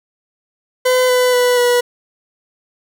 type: tone with pitch steps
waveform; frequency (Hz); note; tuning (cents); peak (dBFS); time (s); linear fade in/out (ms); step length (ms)
40% pulse; 507 / 500.3 / 493.7 / 487.2; B4 / B4 / B4 / B4; +45 / +22 / -1 / -24; -10; 0.85-1.81; 10; 240
effects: none